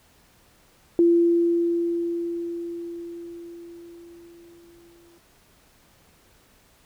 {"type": "tone with exponential decay", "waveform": "sine", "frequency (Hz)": 341.1, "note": "F4", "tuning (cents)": -41, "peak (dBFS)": -13, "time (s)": [0.99, 5.18], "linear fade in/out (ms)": 1, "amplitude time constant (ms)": 910, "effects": ["pink hiss -58 dBFS RMS until 6.85 s"]}